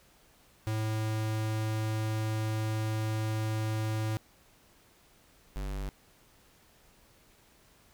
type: tone pair in turn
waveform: square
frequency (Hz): 109.2 / 48.74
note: A2 / G1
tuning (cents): -13 / -9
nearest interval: octave + major second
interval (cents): 1396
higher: first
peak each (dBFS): -30 / -34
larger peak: first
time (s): 0.67-4.17 / 5.56-5.89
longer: first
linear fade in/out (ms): 0
effects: pink hiss -62 dBFS RMS until 7.93 s